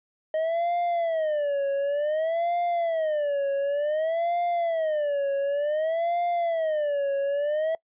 triangle tone with vibrato, 622.3 Hz, D#5, in tune, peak -21 dBFS, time 0.34-7.75 s, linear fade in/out 2 ms, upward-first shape sine, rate 0.55 Hz, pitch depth 200 cents each way, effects noise-tail reverb RT60 0.1 s tail -23 dB re dry + resampled to 8000 Hz

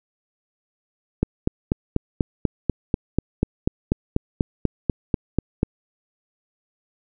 click train, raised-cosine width 3 ms, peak -5 dBFS, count 19, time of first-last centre 1.23-5.631 s, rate 4.09 Hz, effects none

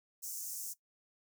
pink high-pass noise, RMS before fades -42 dBFS, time 0.22-0.74 s, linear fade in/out 20 ms, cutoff 5800 Hz, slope 48 dB/octave, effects noise-tail reverb RT60 0.1 s tail -17 dB re dry

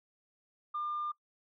sine tone, 1200 Hz, D6, 37 cents sharp, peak -32 dBFS, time 0.74-1.12 s, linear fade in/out 10 ms, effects noise-tail reverb RT60 0.1 s tail -24 dB re dry + tanh soft clip ceiling -29 dBFS

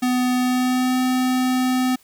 square tone with pitch glide, 250.5 to 254.9 Hz, B3 to C4, +25 to -45 cents, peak -18 dBFS, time 0.02-1.96 s, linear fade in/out 10 ms, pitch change +30 cents, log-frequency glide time 0.37-0.98 s, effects white hiss -55 dBFS RMS until 2.03 s

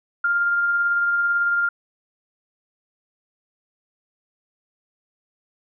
sine tone with tremolo, 1400 Hz, F6, 4 cents sharp, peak -16 dBFS, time 0.24-1.69 s, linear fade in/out 5 ms, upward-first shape triangle, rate 18 Hz, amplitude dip 30%, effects none

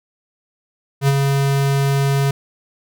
square tone with ADSR envelope, 138.59 Hz, C#3, in tune, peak -11 dBFS, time 1.01-2.31 s, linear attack 69 ms, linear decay 37 ms, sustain -4 dB, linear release 4 ms, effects none

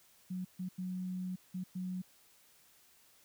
sine tone bursts at uneven times, 183.8 Hz, F#3, 11 cents flat, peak -36 dBFS, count 5, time 0.3-0.45 / 0.59-0.69 / 0.78-1.36 / 1.54-1.64 / 1.75-2.02 s, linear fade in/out 10 ms, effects white hiss -65 dBFS RMS until 3.24 s

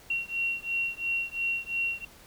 sine beating tone pair, 2740 / 2742.9 Hz, F7 / F7, -34 / -32 cents, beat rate 2.9 Hz, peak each -31 dBFS, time 0.1-2.05 s, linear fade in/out 5 ms, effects pink hiss -53 dBFS RMS until 2.26 s

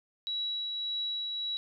sine tone with tremolo, 3900 Hz, B7, 23 cents flat, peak -30 dBFS, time 0.27-1.57 s, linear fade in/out 0 ms, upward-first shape triangle, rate 1.7 Hz, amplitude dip 30%, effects none

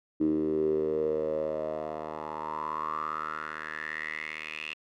10% pulse tone with band-pass filter sweep, 77.5 Hz, D#2, 6 cents flat, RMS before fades -32 dBFS, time 0.2-4.74 s, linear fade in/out 10 ms, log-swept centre 310 to 2700 Hz, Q 7.7, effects none

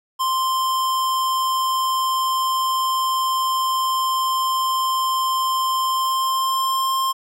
square tone with pitch glide, 1046.5 to 1058 Hz, C6 to C6, 0 to +19 cents, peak -19 dBFS, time 0.19-7.13 s, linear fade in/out 20 ms, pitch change +19 cents, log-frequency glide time 5.86-6.9 s, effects none

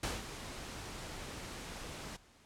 pink noise with ADSR envelope, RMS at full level -35 dBFS, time 0.03-2.17 s, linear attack 3 ms, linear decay 180 ms, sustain -10 dB, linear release 13 ms, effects pink hiss -63 dBFS RMS until 2.45 s + low-pass 9000 Hz 12 dB/octave

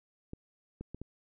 clicks, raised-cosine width 3 ms, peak -28 dBFS, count 4, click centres 0.334 / 0.81 / 0.946 / 1.016 s, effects none

